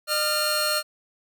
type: tone cluster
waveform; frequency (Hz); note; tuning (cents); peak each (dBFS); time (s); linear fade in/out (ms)
sawtooth; 606 / 1393 / 4262; D#5 / F6 / C8; -46 / -5 / +31; -23; 0.07-0.83; 50
effects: none